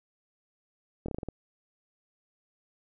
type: slowing click train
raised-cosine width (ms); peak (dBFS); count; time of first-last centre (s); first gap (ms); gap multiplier
2; -21; 7; 1.06-1.287; 24; 1.18
effects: none